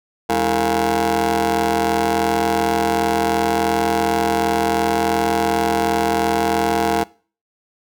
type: ring-modulated tone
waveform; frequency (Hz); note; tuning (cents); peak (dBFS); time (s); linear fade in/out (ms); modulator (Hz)
20% pulse; 123.47; B2; 0; -8; 0.29-7.04; 10; 577
effects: noise-tail reverb RT60 0.4 s tail -22 dB re dry